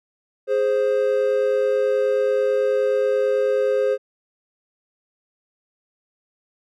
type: tone pair together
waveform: triangle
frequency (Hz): 415.9 / 525.2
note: G#4 / C5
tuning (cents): +2 / +6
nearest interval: major third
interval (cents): 404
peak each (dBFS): -19 / -17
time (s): 0.47-3.98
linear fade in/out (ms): 50
effects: none